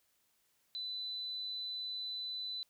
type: tone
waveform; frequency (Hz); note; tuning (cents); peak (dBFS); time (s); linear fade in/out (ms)
sine; 3999; B7; +21; -38; 0.75-2.63; 0
effects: white hiss -75 dBFS RMS until 2.69 s